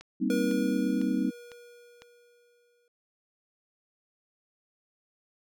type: click train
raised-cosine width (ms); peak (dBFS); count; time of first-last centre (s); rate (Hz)
0.2; -29; 5; 0.01-2.02; 1.99
type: chord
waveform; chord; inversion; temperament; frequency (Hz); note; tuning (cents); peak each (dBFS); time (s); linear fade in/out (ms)
sine; C minor seventh; second; equal; 196 / 233.1 / 261.6 / 311.1; G3 / Bb3 / C4 / Eb4; 0 / 0 / 0 / 0; -31 / -31 / -29 / -31; 0.2-1.31; 20
type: tone with exponential decay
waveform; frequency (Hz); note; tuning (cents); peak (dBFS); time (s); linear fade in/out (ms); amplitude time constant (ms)
square; 480; B4; -49; -29; 0.3-2.88; 2; 560
effects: none